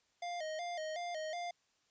square tone with vibrato, 661 Hz, E5, 5 cents sharp, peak -39 dBFS, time 0.22-1.51 s, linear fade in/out 5 ms, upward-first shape square, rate 2.7 Hz, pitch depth 99 cents each way, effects white hiss -75 dBFS RMS until 1.9 s + resampled to 16000 Hz

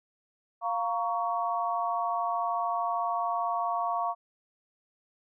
sine chord, Bb minor, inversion second, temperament just, 699.2 / 932.3 / 1118.8 Hz, F5 / Bb5 / Db6, +2 / 0 / +16 cents, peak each -30 / -33 / -31 dBFS, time 0.61-4.15 s, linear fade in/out 50 ms, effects none

